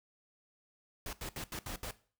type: noise bursts at uneven times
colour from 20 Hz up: pink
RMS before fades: -41 dBFS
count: 6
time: 1.06-1.13 / 1.21-1.29 / 1.36-1.44 / 1.52-1.59 / 1.66-1.76 / 1.83-1.91 s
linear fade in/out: 2 ms
effects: noise-tail reverb RT60 0.4 s tail -17 dB re dry